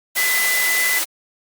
sine tone in noise, 2004 Hz, B6, 25 cents sharp, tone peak -18 dBFS, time 0.16-1 s, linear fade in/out 20 ms, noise white, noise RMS -21 dBFS, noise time 0.15-1.05 s, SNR 0 dB, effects high-pass 400 Hz 12 dB/octave + Opus 48 kbps

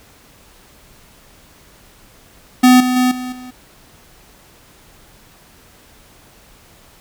square tone with level steps, 251.9 Hz, B3, 34 cents sharp, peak -6 / -15 / -12 / -24 / -32 dBFS, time 2.63-3.51 s, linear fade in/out 10 ms, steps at 2.8 / 2.96 / 3.11 / 3.32 s, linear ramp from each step 5 ms, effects pink hiss -47 dBFS RMS until 7 s

